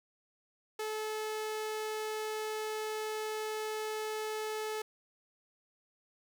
sawtooth tone, 432.2 Hz, A4, 31 cents flat, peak -31 dBFS, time 0.79-4.82 s, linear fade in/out 5 ms, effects 11-bit

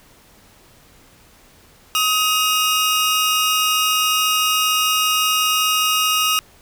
sawtooth tone pair together, 1262.8 / 2835 Hz, D#6 / F7, +25 / +25 cents, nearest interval octave + major second, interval 1400 cents, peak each -15 dBFS, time 1.95-6.39 s, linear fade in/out 0 ms, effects pink hiss -50 dBFS RMS until 6.61 s

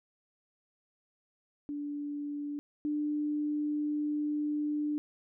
sine tone pair in turn, 290.7 / 297.5 Hz, D4 / D4, -18 / +22 cents, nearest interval unison, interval 40 cents, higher second, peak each -34 / -29 dBFS, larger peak second, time 1.69-2.59 / 2.85-4.98 s, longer second, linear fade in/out 0 ms, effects none

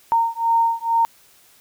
sine beating tone pair, 919 / 921.2 Hz, A#5 / A#5, -25 / -21 cents, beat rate 2.2 Hz, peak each -19 dBFS, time 0.12-1.05 s, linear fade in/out 0 ms, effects white hiss -53 dBFS RMS until 1.6 s

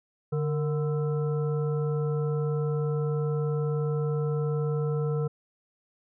harmonic tone with a mistuned harmonic, 146.83 Hz, D3, in tune, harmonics 1 / 3 / 5 / 7 / 9, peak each -26 / -30 / -46 / -49 / -43 dBFS, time 0.32-5.28 s, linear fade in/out 10 ms, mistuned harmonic 3, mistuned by +78 cents, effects none

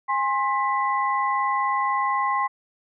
sine tone cluster, 822 / 1061 / 1985 Hz, G#5 / C6 / B6, -18 / +24 / +8 cents, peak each -26 / -22 / -30 dBFS, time 0.08-2.48 s, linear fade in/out 20 ms, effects none

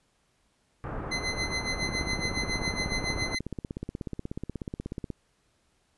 pink low-pass noise, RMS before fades -35 dBFS, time 0.84-3.35 s, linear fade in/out 0 ms, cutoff 1500 Hz, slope 24 dB/octave
25% pulse tone with tremolo, 2049 Hz, C7, 37 cents flat, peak -24 dBFS, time 1.11-3.39 s, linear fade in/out 10 ms, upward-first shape sine, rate 7.2 Hz, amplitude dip 80%
click train, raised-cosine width 3 ms, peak -21 dBFS, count 55, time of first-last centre 1.83-5.103 s, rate 16.5 Hz
effects pink hiss -70 dBFS RMS until 5.97 s + resampled to 24000 Hz

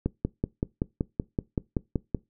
click train, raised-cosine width 3 ms, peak -12 dBFS, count 12, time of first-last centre 0.06-2.147 s, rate 5.27 Hz, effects noise-tail reverb RT60 0.2 s tail -22 dB re dry

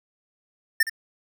square tone with echo, 1800 Hz, A6, 39 cents sharp, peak -16 dBFS, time 0.8-0.83 s, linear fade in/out 5 ms, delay 67 ms, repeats 1, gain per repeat -12 dB, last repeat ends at 0.897 s, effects none

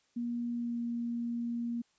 sine tone with pitch glide, 238.1 to 235.9 Hz, A#3 to A#3, +37 to +21 cents, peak -32 dBFS, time 0.16-1.82 s, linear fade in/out 10 ms, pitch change -16 cents, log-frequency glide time 0.54-0.79 s, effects white hiss -72 dBFS RMS until 1.98 s + resampled to 16000 Hz

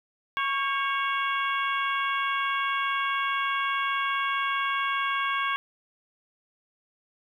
harmonic tone with a mistuned harmonic, 554.4 Hz, C#5, in tune, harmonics 2 / 3 / 4 / 5 / 6, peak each -27 / -31 / -33 / -35 / -37 dBFS, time 0.37-5.56 s, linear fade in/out 0 ms, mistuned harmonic 3, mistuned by -53 cents, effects 10-bit

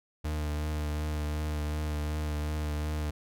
40% pulse tone with vibrato, 75.7 Hz, D#2, 47 cents flat, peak -29 dBFS, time 0.24-3.11 s, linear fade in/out 10 ms, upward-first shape triangle, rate 2.7 Hz, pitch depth 25 cents each way, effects none

